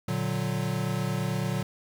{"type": "chord", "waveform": "square", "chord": "Bb augmented", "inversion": "none", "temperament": "equal with one note detuned", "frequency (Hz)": [117.83, 146.83, 185], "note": ["Bb2", "D3", "F#3"], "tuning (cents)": [19, 0, 0], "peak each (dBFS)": -32, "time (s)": [0.08, 1.63], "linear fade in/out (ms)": 5, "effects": ["10-bit"]}